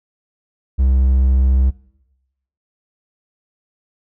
triangle tone, 65.3 Hz, C2, 3 cents flat, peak -9 dBFS, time 0.78-1.71 s, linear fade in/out 20 ms, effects noise-tail reverb RT60 0.9 s tail -21 dB re dry

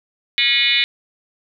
sine tone with frequency modulation, 2960 Hz, F#7, in tune, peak -13 dBFS, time 0.38-0.84 s, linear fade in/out 0 ms, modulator 259 Hz, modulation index 3.8, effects none

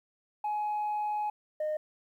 sine tone pair in turn, 841 / 613.2 Hz, G#5 / D#5, +22 / -25 cents, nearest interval perfect fourth, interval 547 cents, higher first, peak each -27 dBFS, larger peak neither, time 0.44-1.3 / 1.6-1.77 s, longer first, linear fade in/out 5 ms, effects tanh soft clip ceiling -27 dBFS + 11-bit

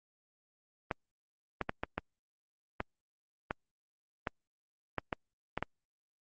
clicks, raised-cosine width 0.5 ms, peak -17 dBFS, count 12, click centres 0.912 / 1.613 / 1.694 / 1.835 / 1.98 / 2.804 / 3.509 / 4.272 / 4.983 / 5.128 / 5.576 / 5.626 s, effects Opus 32 kbps

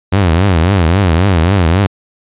sawtooth tone with vibrato, 89.7 Hz, F2, 47 cents sharp, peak -4 dBFS, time 0.12-1.87 s, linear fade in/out 10 ms, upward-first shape triangle, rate 3.7 Hz, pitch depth 250 cents each way, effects resampled to 8000 Hz

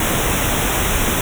pink band-stop noise, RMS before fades -18 dBFS, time 0-1.21 s, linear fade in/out 2 ms, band 3800 to 5600 Hz, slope 96 dB/octave, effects none

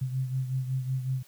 sine beating tone pair, 129.7 / 135.1 Hz, C3 / C#3, -15 / -44 cents, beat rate 5.4 Hz, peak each -28 / -35 dBFS, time 0.01-1.23 s, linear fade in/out 10 ms, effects white hiss -58 dBFS RMS until 1.27 s

